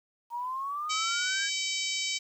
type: exponential sweep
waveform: sine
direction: up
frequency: 932.3 to 1659 Hz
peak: -31 dBFS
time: 0.3-1.5 s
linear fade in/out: 50 ms
type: harmonic tone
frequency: 766 Hz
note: G5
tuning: 40 cents flat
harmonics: 3 / 4 / 5 / 6 / 7 / 8 / 9 / 10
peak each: -35 / -36 / -37 / -38 / -38 / -39 / -40 / -40 dBFS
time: 0.89-2.19 s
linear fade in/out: 20 ms
effects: 10-bit